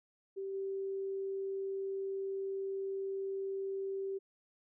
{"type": "tone with level steps", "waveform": "sine", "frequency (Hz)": 388.9, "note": "G4", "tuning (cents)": -14, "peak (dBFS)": [-37, -35], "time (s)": [0.36, 4.19], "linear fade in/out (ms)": 20, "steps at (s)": 0.53, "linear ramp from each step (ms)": 20, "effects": []}